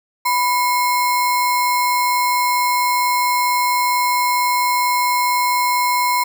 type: tone with sample-and-hold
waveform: sine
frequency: 987.8 Hz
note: B5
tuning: in tune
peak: -14 dBFS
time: 0.25-6.24 s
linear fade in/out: 10 ms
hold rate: 3150 Hz
effects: none